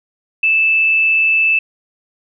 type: tone with amplitude modulation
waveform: sine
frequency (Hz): 2633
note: E7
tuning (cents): -3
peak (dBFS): -9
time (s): 0.43-1.59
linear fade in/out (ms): 5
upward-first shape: sine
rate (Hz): 157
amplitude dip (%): 25
effects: none